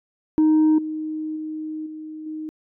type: tone with level steps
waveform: sine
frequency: 311.1 Hz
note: D#4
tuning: in tune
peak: -11 / -25 / -27 / -32 / -28 dBFS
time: 0.38-2.49 s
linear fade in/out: 0 ms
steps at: 0.78 / 1.36 / 1.86 / 2.26 s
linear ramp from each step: 5 ms
effects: tanh soft clip ceiling -12 dBFS